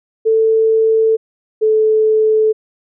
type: tone pair in turn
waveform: sine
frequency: 444 / 435.1 Hz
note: A4 / A4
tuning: +16 / -19 cents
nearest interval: unison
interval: 35 cents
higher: first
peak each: -9 dBFS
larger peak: neither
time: 0.25-1.17 / 1.61-2.53 s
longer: neither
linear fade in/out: 20 ms
effects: none